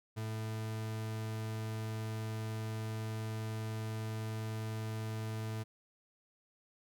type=tone; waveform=40% pulse; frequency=109.9 Hz; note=A2; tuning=2 cents flat; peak=-36 dBFS; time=0.16-5.64 s; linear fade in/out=20 ms; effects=none